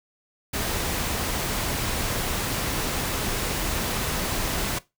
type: noise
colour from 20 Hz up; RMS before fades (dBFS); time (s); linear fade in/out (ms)
pink; -27; 0.53-4.79; 10
effects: noise-tail reverb RT60 0.2 s tail -18 dB re dry